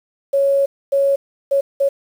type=tone bursts at uneven times; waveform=sine; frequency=554.4 Hz; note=C#5; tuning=in tune; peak=-12 dBFS; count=4; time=0.33-0.66 / 0.92-1.16 / 1.51-1.61 / 1.8-1.89 s; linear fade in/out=10 ms; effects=7-bit